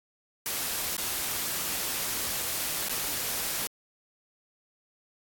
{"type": "noise with dropouts", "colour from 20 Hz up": "white", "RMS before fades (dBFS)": -31, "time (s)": [0.46, 3.67], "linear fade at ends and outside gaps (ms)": 0, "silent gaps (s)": [[0.967, 0.981], [2.885, 2.895]], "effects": ["AAC 64 kbps"]}